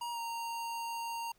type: tone with pitch glide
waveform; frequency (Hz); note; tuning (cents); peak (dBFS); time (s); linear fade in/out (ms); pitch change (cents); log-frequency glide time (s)
square; 948 to 926.3; A#5 to A#5; +29 to -11; -37; 0.01-1.32; 5; -40; 0.12-0.19
effects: pink hiss -70 dBFS RMS until 1.38 s